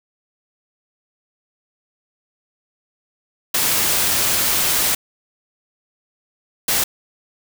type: noise bursts at uneven times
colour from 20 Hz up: white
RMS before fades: -18 dBFS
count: 2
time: 3.54-4.95 / 6.68-6.84 s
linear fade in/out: 5 ms
effects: none